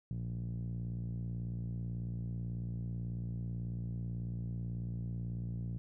5% pulse tone with low-pass filter, 58.2 Hz, A#1, 2 cents flat, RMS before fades -39 dBFS, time 0.11-5.78 s, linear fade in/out 0 ms, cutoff 140 Hz, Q 4.8, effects none

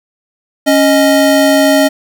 square tone pair together, 277.1 / 622.1 Hz, C#4 / D#5, -1 / 0 cents, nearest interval octave + major second, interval 1401 cents, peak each -10 dBFS, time 0.66-1.89 s, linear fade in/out 20 ms, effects none

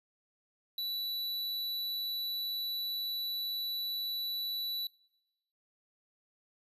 square tone, 3951 Hz, B7, in tune, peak -34 dBFS, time 0.78-4.87 s, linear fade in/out 2 ms, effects noise-tail reverb RT60 0.9 s tail -24 dB re dry + resampled to 32000 Hz

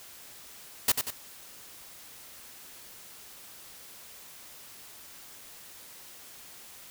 white noise with echo, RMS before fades -22 dBFS, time 0.88-0.92 s, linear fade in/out 5 ms, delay 93 ms, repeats 2, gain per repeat -6 dB, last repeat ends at 1.106 s, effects white hiss -49 dBFS RMS until 6.9 s

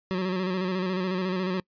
25% pulse tone with vibrato, 185 Hz, F#3, in tune, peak -22 dBFS, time 0.11-1.6 s, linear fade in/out 0 ms, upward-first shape square, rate 14 Hz, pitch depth 39 cents each way, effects noise-tail reverb RT60 0.1 s tail -26 dB re dry + resampled to 11025 Hz

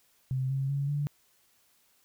sine tone with pitch steps, 130.81 / 135.42 / 140.2 / 145.14 Hz, C3 / C#3 / C#3 / D3, 0 / -40 / +20 / -20 cents, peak -27 dBFS, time 0.31-1.07 s, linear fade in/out 0 ms, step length 190 ms, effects white hiss -67 dBFS RMS until 2.04 s

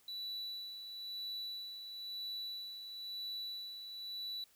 triangle tone with tremolo, 3951 Hz, B7, in tune, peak -38 dBFS, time 0.08-4.44 s, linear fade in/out 2 ms, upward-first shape sine, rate 1 Hz, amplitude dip 50%, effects white hiss -68 dBFS RMS until 4.55 s

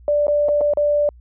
sine tone with dropouts, 587.3 Hz, D5, in tune, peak -14 dBFS, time 0.08-1.09 s, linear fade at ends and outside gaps 1 ms, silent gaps 0.269-0.281 / 0.485-0.489 / 0.609-0.613 / 0.736-0.772 s, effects added 60 Hz sine -42 dBFS peak until 1.2 s

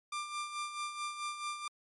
sawtooth tone with tremolo, 1189 Hz, D6, 21 cents sharp, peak -31 dBFS, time 0.12-1.68 s, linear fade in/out 5 ms, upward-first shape sine, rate 4.6 Hz, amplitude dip 60%, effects MP3 48 kbps

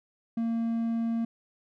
triangle tone, 229.5 Hz, A#3, 27 cents flat, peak -24 dBFS, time 0.37-1.25 s, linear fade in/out 5 ms, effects none

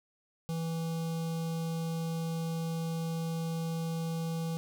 square tone with notch filter, 164.3 Hz, E3, 5 cents flat, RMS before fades -34 dBFS, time 0.49-4.57 s, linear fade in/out 0 ms, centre 1800 Hz, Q 1, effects none

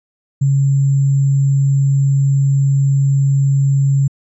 sine tone with sample-and-hold, 138.2 Hz, C#3, 5 cents flat, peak -10 dBFS, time 0.41-4.08 s, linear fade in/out 10 ms, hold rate 7350 Hz, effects resampled to 22050 Hz

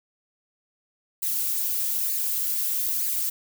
violet noise with flanger, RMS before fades -26 dBFS, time 1.22-3.3 s, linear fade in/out 10 ms, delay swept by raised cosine 0.43 to 4.83 ms, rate 1.1 Hz, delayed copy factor +0.55, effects none

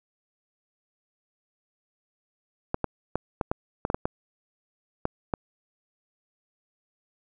clicks, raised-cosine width 1 ms, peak -11 dBFS, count 11, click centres 2.744 / 2.843 / 3.156 / 3.412 / 3.515 / 3.851 / 3.901 / 3.945 / 4.055 / 5.054 / 5.338 s, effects none

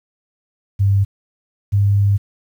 sine tone pair in turn, 99 / 100.61 Hz, G2 / G2, +18 / +46 cents, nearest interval unison, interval 28 cents, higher second, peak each -11 dBFS, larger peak neither, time 0.79-1.05 / 1.72-2.18 s, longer second, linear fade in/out 20 ms, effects 8-bit

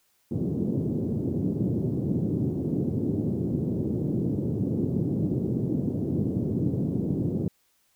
pink band-pass noise, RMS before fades -27 dBFS, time 0.31-7.48 s, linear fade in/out 2 ms, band 110 to 360 Hz, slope 24 dB/octave, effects white hiss -68 dBFS RMS until 7.95 s

